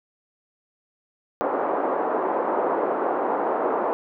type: band-pass noise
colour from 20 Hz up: pink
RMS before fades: -24 dBFS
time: 1.41-3.93 s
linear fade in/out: 0 ms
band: 350 to 1100 Hz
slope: 24 dB/octave
effects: none